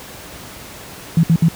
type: tone bursts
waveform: sine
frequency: 164.81 Hz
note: E3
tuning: in tune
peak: -8 dBFS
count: 3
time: 1.17-1.485 s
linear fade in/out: 2 ms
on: 63 ms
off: 63 ms
effects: pink hiss -35 dBFS RMS until 1.55 s + high-pass 60 Hz 12 dB/octave